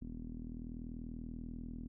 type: tone with low-pass filter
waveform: sawtooth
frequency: 40.29 Hz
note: E1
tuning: 39 cents flat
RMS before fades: -45 dBFS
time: 0.01-1.88 s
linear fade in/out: 10 ms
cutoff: 250 Hz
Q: 6.7
effects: none